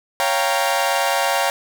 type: chord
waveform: sawtooth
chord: G half-diminished seventh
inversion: second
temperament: equal with one note detuned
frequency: 554.4 / 694.8 / 784 / 932.3 Hz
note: Db5 / F5 / G5 / Bb5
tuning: 0 / -9 / 0 / 0 cents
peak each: -19 dBFS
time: 0.2-1.5 s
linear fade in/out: 0 ms
effects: none